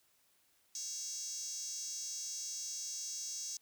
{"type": "tone with high-pass filter", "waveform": "5% pulse", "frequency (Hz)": 554.4, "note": "C#5", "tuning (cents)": 0, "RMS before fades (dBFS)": -42, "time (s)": [0.75, 3.57], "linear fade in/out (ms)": 2, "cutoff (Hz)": 6200, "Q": 4.8, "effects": ["white hiss -72 dBFS RMS until 3.61 s"]}